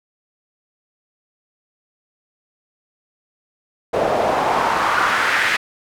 pink noise with band-pass filter sweep, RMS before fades -18 dBFS, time 3.93-5.57 s, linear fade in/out 10 ms, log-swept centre 540 to 2000 Hz, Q 2.4, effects none

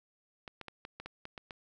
clicks, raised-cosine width 0.3 ms, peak -27 dBFS, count 9, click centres 0.478 / 0.613 / 0.683 / 0.851 / 1 / 1.06 / 1.254 / 1.378 / 1.508 s, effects none

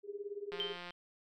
sine tone with tremolo, 406.7 Hz, G#4, 36 cents flat, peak -36 dBFS, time 0.03-0.77 s, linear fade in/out 50 ms, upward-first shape triangle, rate 18 Hz, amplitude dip 95%
click train, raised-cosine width 0.3 ms, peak -30 dBFS, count 69, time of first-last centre 0.52-0.906 s, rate 176 Hz
sine tone with exponential decay, 3122 Hz, G7, 8 cents flat, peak -32 dBFS, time 0.6-0.92 s, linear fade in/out 0 ms, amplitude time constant 68 ms
effects none

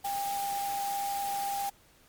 sine tone in noise, 799 Hz, G5, 33 cents sharp, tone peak -30 dBFS, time 0.04-1.7 s, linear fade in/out 10 ms, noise white, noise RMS -40 dBFS, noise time 0.04-1.7 s, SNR +7 dB, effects pink hiss -61 dBFS RMS until 2.08 s + MP3 96 kbps

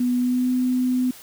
sine tone with pitch glide, 246.9 to 252.5 Hz, B3 to B3, 0 to +39 cents, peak -18 dBFS, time 0-1.11 s, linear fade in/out 5 ms, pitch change +39 cents, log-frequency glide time 0.18-0.5 s, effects white hiss -44 dBFS RMS until 1.22 s

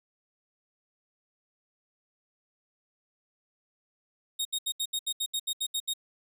sawtooth tone bursts, 3729 Hz, A#7, in tune, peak -25 dBFS, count 12, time 4.39-5.937 s, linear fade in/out 10 ms, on 62 ms, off 73 ms, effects none

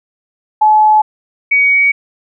sine tone pair in turn, 857 / 2251 Hz, A5 / C#7, -46 / +26 cents, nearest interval octave + perfect fourth, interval 1672 cents, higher second, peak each -5 / -7 dBFS, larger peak first, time 0.61-1.02 / 1.51-1.92 s, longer neither, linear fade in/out 10 ms, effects none

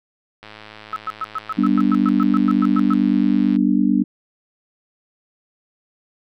click train, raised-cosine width 0.3 ms, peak -22 dBFS, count 336, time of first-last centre 0.43-3.561 s, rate 107 Hz
sine tone bursts, 1296 Hz, E6, 30 cents flat, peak -21 dBFS, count 15, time 0.93-2.935 s, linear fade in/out 0 ms, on 31 ms, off 110 ms
sine chord, G major, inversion none, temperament just, 196 / 245 / 294 Hz, G3 / B3 / D4, 0 / -14 / +2 cents, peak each -18 dBFS, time 1.57-4.04 s, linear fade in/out 20 ms
effects none

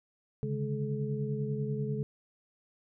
sine tone cluster, 138.1 / 148.2 / 209.8 / 429.5 Hz, C#3 / D3 / G#3 / A4, -6 / +16 / +18 / -42 cents, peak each -33 / -39 / -37 / -37 dBFS, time 0.43-2.03 s, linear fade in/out 0 ms, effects none

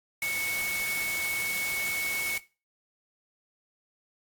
sine tone in noise, 2212 Hz, C#7, 4 cents flat, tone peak -28 dBFS, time 0.22-2.38 s, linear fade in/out 2 ms, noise white, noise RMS -35 dBFS, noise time 0.22-2.38 s, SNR +4 dB, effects noise-tail reverb RT60 0.3 s tail -18 dB re dry + AAC 64 kbps

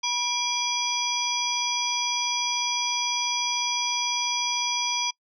sine tone cluster, 969 / 2372 / 3299 / 4866 / 5880 Hz, B5 / D7 / G#7 / D#8 / F#8, -33 / +17 / -12 / -39 / -12 cents, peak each -30 dBFS, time 0.03-5.11 s, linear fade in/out 10 ms, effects noise-tail reverb RT60 0.1 s tail -26 dB re dry + tanh soft clip ceiling -12 dBFS

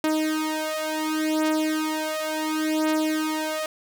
sawtooth beating tone pair, 311.1 / 311.8 Hz, D#4 / D#4, 0 / +4 cents, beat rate 0.7 Hz, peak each -22 dBFS, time 0.04-3.66 s, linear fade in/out 2 ms, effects none

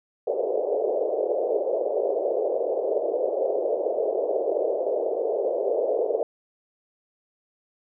pink band-pass noise, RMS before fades -25 dBFS, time 0.27-6.23 s, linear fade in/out 2 ms, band 410 to 630 Hz, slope 48 dB/octave, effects none

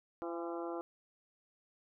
harmonic tone with a mistuned harmonic, 170 Hz, F3, 46 cents flat, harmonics 2 / 3 / 4 / 5 / 6 / 7 / 8, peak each -40 / -44 / -46 / -48 / -50 / -51 / -52 dBFS, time 0.22-0.81 s, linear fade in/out 0 ms, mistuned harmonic 5, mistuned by -51 cents, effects none

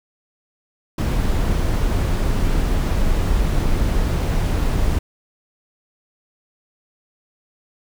brown noise, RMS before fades -18 dBFS, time 0.98-4.99 s, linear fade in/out 5 ms, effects none

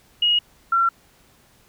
sine tone pair in turn, 2884 / 1361.1 Hz, F#7 / F6, -45 / -45 cents, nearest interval octave + minor second, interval 1300 cents, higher first, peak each -15 dBFS, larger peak neither, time 0.22-0.39 / 0.72-0.89 s, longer neither, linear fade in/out 5 ms, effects pink hiss -56 dBFS RMS until 1.68 s

